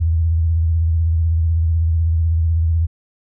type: tone with vibrato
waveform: sine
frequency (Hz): 81.9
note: E2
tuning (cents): -11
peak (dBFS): -13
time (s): 0-2.87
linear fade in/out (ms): 20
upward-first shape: sine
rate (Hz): 16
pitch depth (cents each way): 66
effects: none